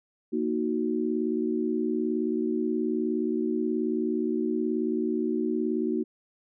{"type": "chord", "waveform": "sine", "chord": "D# minor", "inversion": "second", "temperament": "equal", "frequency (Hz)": [233.1, 311.1, 370], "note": ["A#3", "D#4", "F#4"], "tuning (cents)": [0, 0, 0], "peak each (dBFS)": -29, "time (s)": [0.32, 6.04], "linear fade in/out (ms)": 20, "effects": []}